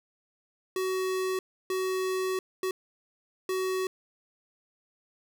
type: tone bursts at uneven times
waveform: square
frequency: 374.9 Hz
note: F#4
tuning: 23 cents sharp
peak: -28 dBFS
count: 4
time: 0.76-1.39 / 1.7-2.39 / 2.63-2.71 / 3.49-3.87 s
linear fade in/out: 2 ms
effects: none